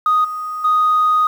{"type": "tone with level steps", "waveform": "sine", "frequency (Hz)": 1244.5, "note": "D#6", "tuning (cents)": 0, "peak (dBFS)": [-10, -22, -10], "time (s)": [0.06, 1.27], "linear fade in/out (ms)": 2, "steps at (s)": [0.24, 0.64], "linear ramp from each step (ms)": 10, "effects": ["tanh soft clip ceiling -8 dBFS", "7-bit"]}